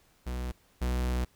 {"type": "tone pair in turn", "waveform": "45% pulse", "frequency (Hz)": [62, 62], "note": ["B1", "B1"], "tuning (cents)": [7, 7], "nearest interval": "unison", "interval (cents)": 0, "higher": "neither", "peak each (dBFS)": [-32, -27], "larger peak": "second", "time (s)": [[0.26, 0.52], [0.81, 1.25]], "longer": "second", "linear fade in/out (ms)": 10, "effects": ["pink hiss -65 dBFS RMS until 1.35 s"]}